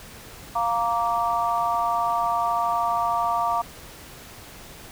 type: chord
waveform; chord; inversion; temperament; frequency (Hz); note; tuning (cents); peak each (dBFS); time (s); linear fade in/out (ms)
sine; Bb major; second; just; 699.2 / 932.3 / 1165.4; F5 / Bb5 / D6; +2 / 0 / -14; -25; 0.55-3.62; 10
effects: pink hiss -43 dBFS RMS until 4.91 s